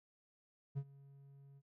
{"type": "tone with ADSR envelope", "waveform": "triangle", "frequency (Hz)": 138.9, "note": "C#3", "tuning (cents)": 4, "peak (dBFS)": -33, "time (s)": [0.75, 1.62], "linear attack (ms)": 26, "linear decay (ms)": 60, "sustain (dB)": -22, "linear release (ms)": 45, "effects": []}